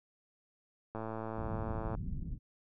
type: click train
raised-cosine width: 1 ms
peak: -26 dBFS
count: 112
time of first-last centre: 0.95-1.95 s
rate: 111 Hz
type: low-pass noise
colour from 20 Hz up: pink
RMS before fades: -39 dBFS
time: 1.35-2.39 s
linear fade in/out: 50 ms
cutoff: 210 Hz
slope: 24 dB/octave
effects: none